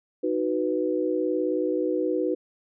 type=chord; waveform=sine; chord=B major; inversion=first; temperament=equal; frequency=311.1 / 370 / 493.9 Hz; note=D#4 / F#4 / B4; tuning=0 / 0 / 0 cents; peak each=-27 dBFS; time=0.23-2.35 s; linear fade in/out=10 ms; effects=none